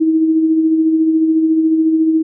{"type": "tone with tremolo", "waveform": "sine", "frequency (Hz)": 319.5, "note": "D#4", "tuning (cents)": 46, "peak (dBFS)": -8, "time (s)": [0, 2.23], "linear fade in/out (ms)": 20, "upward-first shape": "sine", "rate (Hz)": 14, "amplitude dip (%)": 40, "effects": []}